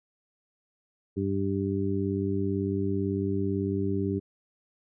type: harmonic tone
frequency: 98 Hz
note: G2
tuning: in tune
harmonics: 1 / 2 / 3 / 4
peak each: -31 / -31 / -31 / -31 dBFS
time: 1.16-4.2 s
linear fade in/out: 20 ms
effects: none